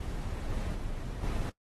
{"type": "noise with level steps", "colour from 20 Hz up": "brown", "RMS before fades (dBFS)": [-35, -33, -37, -31], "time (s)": [0, 1.5], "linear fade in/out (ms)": 5, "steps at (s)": [0.5, 0.75, 1.23], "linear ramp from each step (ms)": 2, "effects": ["noise-tail reverb RT60 0.1 s tail -18 dB re dry", "AAC 32 kbps"]}